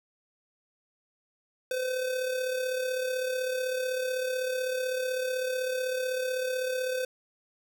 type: tone with amplitude modulation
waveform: square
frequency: 511 Hz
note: C5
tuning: 41 cents flat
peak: -27 dBFS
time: 1.71-7.05 s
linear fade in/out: 2 ms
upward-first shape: sine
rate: 35.9 Hz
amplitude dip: 45%
effects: none